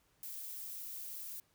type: noise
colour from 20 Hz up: violet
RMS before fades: -45 dBFS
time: 0.23-1.4 s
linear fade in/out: 2 ms
effects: pink hiss -73 dBFS RMS until 1.54 s